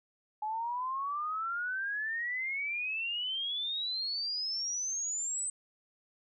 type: exponential sweep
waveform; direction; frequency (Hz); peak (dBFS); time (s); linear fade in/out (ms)
sine; up; 844 to 8180; -32; 0.42-5.5; 5
effects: none